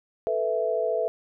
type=chord; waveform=sine; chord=A suspended second; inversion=none; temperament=equal; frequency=440 / 493.9 / 659.3 Hz; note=A4 / B4 / E5; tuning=0 / 0 / 0 cents; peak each=-28 / -28 / -26 dBFS; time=0.27-1.08 s; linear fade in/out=0 ms; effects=none